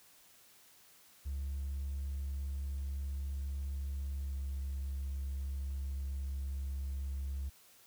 triangle tone with pitch glide, 69.1 to 68.23 Hz, C#2 to C#2, -5 to -27 cents, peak -32 dBFS, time 1.25-7.5 s, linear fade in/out 20 ms, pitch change -22 cents, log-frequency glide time 4.28-4.34 s, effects tanh soft clip ceiling -32 dBFS + white hiss -62 dBFS RMS until 7.86 s

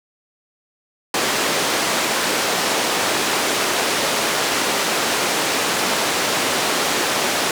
pink band-pass noise, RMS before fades -20 dBFS, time 1.14-7.51 s, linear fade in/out 2 ms, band 340 to 8800 Hz, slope 12 dB/octave, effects none

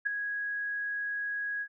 sine tone with ADSR envelope, 1658 Hz, G#6, 3 cents flat, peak -23 dBFS, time 0.05-1.68 s, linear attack 19 ms, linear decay 4 ms, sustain -8 dB, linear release 67 ms, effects none

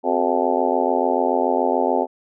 harmonic tone with a mistuned harmonic, 86.9 Hz, F2, 8 cents flat, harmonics 3 / 4 / 5 / 6 / 7 / 8 / 9 / 10, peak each -25 / -25 / -25 / -25 / -25 / -25 / -25 / -25 dBFS, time 0.03-2.07 s, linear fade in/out 50 ms, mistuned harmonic 4, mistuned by +100 cents, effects none

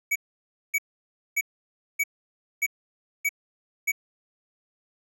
square tone bursts, 2268 Hz, C#7, 39 cents sharp, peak -22 dBFS, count 7, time 0.11-3.919 s, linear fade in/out 10 ms, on 47 ms, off 580 ms, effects none

